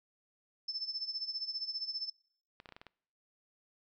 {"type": "tone with tremolo", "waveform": "sine", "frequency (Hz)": 5274, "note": "E8", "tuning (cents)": 0, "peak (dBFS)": -33, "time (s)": [0.68, 2.1], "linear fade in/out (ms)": 5, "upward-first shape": "sine", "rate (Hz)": 15, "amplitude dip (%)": 80}
{"type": "clicks", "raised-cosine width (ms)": 0.3, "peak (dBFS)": -33, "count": 7, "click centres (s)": [2.601, 2.658, 2.69, 2.723, 2.765, 2.815, 2.867]}
{"effects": ["noise-tail reverb RT60 0.7 s tail -26 dB re dry"]}